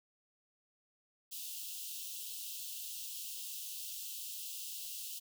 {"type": "high-pass noise", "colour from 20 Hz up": "white", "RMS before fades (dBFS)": -44, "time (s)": [1.31, 5.2], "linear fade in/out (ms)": 20, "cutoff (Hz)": 2700, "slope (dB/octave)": 96, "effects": []}